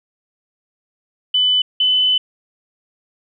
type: tone pair in turn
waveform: sine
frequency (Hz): 3000 / 3016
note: F#7 / F#7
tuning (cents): +23 / +32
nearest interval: unison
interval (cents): 9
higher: second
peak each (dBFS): -12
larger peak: neither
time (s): 1.34-1.62 / 1.8-2.18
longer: second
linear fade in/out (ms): 5
effects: none